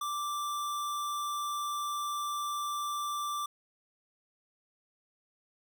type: tone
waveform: square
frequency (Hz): 1174.7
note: D6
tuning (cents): 0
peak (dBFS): -33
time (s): 0.01-3.46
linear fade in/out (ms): 5
effects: none